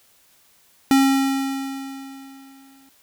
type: tone with exponential decay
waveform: square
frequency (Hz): 270.8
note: C#4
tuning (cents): -40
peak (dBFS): -12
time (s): 0.91-2.89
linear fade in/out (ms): 1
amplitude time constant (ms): 430
effects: white hiss -57 dBFS RMS until 3.02 s